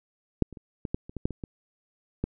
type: clicks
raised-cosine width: 3 ms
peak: -7 / -29 / -30 / -19 / -14 / -28 / -21 / -11 / -23 / -22 / -14 dBFS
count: 11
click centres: 0.423 / 0.527 / 0.572 / 0.852 / 0.945 / 1.095 / 1.167 / 1.255 / 1.307 / 1.438 / 2.24 s
effects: none